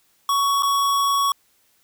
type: tone with dropouts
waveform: square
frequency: 1118 Hz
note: C#6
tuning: 14 cents sharp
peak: -18 dBFS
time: 0.29-1.32 s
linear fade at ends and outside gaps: 2 ms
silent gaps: 0.624-0.631 s
effects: white hiss -62 dBFS RMS until 1.83 s